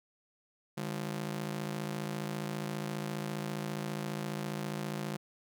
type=ring-modulated tone; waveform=sawtooth; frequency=174.61 Hz; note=F3; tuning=in tune; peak=-28 dBFS; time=0.77-5.17 s; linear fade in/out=10 ms; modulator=27.4 Hz; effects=none